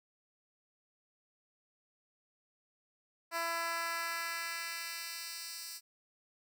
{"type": "tone with high-pass filter sweep", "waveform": "10% pulse", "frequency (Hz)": 334.6, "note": "E4", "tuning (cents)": 26, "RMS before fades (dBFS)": -39, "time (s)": [3.31, 5.81], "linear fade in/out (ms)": 50, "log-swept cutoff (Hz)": [700, 5600], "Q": 0.94, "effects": []}